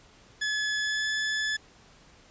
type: tone with pitch glide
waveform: sawtooth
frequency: 1710 to 1725.9 Hz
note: A6 to A6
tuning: -50 to -34 cents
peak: -23 dBFS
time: 0.41-1.57 s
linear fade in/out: 10 ms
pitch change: +16 cents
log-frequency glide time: 0.8-1.08 s
effects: pink hiss -56 dBFS RMS until 2.3 s + resampled to 16000 Hz